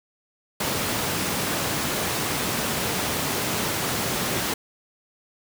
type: high-pass noise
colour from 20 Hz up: pink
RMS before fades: -26 dBFS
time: 0.6-4.54 s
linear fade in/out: 5 ms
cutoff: 120 Hz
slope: 12 dB/octave
effects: none